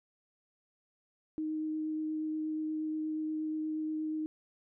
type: tone with vibrato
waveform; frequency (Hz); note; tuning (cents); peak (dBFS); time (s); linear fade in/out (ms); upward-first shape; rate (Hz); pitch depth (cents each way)
sine; 311.1; D#4; 0; -32; 1.38-4.26; 0; triangle; 8.4; 10
effects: none